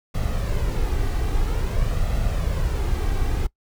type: noise with flanger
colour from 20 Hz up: brown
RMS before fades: -22 dBFS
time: 0.14-3.47 s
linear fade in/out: 10 ms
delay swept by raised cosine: 1.5 to 2.6 ms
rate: 0.5 Hz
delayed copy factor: +0.5
effects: noise-tail reverb RT60 0.1 s tail -22 dB re dry